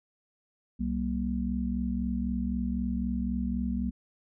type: tone cluster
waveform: sine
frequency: 65.4 / 191.8 / 235.7 Hz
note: C2 / G3 / A#3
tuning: 0 / -37 / +19 cents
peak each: -33 / -32 / -31 dBFS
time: 0.79-3.91 s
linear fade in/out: 20 ms
effects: none